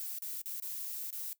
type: noise with dropouts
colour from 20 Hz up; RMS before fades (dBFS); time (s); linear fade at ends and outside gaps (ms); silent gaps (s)
violet; -40; 0-1.33; 0; 0.186-0.221 / 0.416-0.458 / 0.599-0.623 / 1.105-1.127
effects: noise-tail reverb RT60 0.1 s tail -18 dB re dry

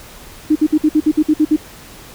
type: tone bursts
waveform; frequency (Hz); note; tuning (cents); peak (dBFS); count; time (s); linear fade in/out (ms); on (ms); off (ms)
sine; 306.6; D#4; -25; -8; 10; 0.5-1.564; 10; 56; 56
effects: pink hiss -38 dBFS RMS until 2.14 s

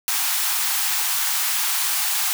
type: high-pass noise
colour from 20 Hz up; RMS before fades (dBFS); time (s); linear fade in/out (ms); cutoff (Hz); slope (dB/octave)
white; -22; 0.08-2.33; 0; 730; 96
effects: none

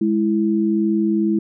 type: tone pair together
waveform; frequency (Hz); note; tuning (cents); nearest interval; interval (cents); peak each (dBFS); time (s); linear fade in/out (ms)
sine; 208 / 330.2; G#3 / E4; +3 / +3; minor sixth; 800; -18; 0.01-1.39; 5
effects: none

